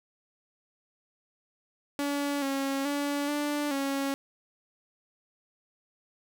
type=tone with pitch steps; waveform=sawtooth; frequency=285.2 / 273.4 / 286.5 / 293.1 / 275.4 Hz; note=C#4 / C#4 / D4 / D4 / C#4; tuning=+49 / -24 / -43 / -3 / -11 cents; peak=-24 dBFS; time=1.99-4.14 s; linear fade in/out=0 ms; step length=430 ms; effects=9-bit